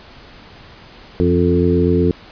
harmonic tone with a mistuned harmonic, 88.1 Hz, F2, 16 cents sharp, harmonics 1 / 2 / 3 / 4 / 5, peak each -18 / -18 / -18 / -18 / -18 dBFS, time 1.2-2.11 s, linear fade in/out 0 ms, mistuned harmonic 2, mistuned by -44 cents, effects pink hiss -41 dBFS RMS until 2.31 s + resampled to 11025 Hz

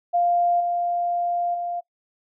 sine tone with level steps, 698.5 Hz, F5, in tune, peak -17 / -21 / -25 dBFS, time 0.13-1.81 s, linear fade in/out 20 ms, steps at 0.6 / 1.54 s, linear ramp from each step 5 ms, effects noise-tail reverb RT60 0.1 s tail -21 dB re dry

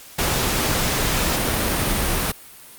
pink noise, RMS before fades -21 dBFS, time 0.18-2.32 s, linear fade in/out 10 ms, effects white hiss -43 dBFS RMS until 2.78 s + Opus 48 kbps

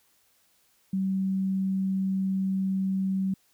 sine tone, 191.3 Hz, G3, 42 cents flat, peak -24 dBFS, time 0.93-3.34 s, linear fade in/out 5 ms, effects white hiss -66 dBFS RMS until 3.53 s

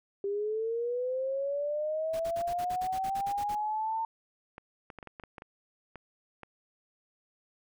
sine linear sweep, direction up, 394.8 to 903 Hz, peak -29 dBFS, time 0.24-4.05 s, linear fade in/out 2 ms
pink noise bursts, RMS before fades -45 dBFS, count 13, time 2.13-3.554 s, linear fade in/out 10 ms, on 68 ms, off 45 ms
clicks, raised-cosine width 0.5 ms, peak -29 dBFS, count 11, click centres 4.581 / 4.902 / 4.987 / 5.028 / 5.073 / 5.198 / 5.237 / 5.382 / 5.421 / 5.957 / 6.433 s
effects none

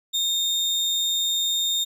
35% pulse tone, 3662 Hz, A#7, 32 cents flat, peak -19 dBFS, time 0.13-1.85 s, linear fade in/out 20 ms, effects resampled to 32000 Hz

